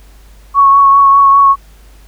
sine tone with vibrato, 1108.7 Hz, C#6, in tune, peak -3 dBFS, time 0.54-1.56 s, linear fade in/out 50 ms, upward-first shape triangle, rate 5 Hz, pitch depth 21 cents each way, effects added 50 Hz sine -37 dBFS peak until 2.07 s + pink hiss -47 dBFS RMS until 2.07 s

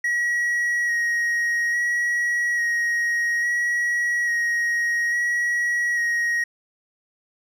triangle tone with vibrato, 1900 Hz, A#6, 33 cents sharp, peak -18 dBFS, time 0.04-6.44 s, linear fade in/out 5 ms, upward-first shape square, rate 0.59 Hz, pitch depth 14 cents each way, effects none

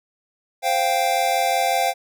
square chord, C suspended fourth, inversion none, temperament equal, 523.3 / 698.5 / 784 Hz, C5 / F5 / G5, 0 / 0 / 0 cents, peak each -27 / -22 / -22 dBFS, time 0.62-1.94 s, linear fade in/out 50 ms, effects none

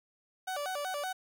30% pulse tone with vibrato, 659.3 Hz, E5, in tune, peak -31 dBFS, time 0.47-1.13 s, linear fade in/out 10 ms, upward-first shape square, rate 5.3 Hz, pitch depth 220 cents each way, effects 11-bit

